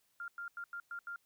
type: tone bursts at uneven times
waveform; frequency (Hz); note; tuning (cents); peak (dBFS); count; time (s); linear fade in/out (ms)
sine; 1396.9; F6; 0; -40; 6; 0.2-0.28 / 0.38-0.48 / 0.57-0.64 / 0.73-0.8 / 0.91-0.99 / 1.07-1.16; 2
effects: white hiss -75 dBFS RMS until 1.25 s